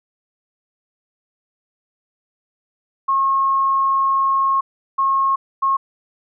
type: tone bursts at uneven times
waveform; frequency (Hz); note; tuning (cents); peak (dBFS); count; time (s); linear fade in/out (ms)
sine; 1084; C#6; -39; -14; 3; 3.08-4.61 / 4.98-5.36 / 5.62-5.77; 10
effects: none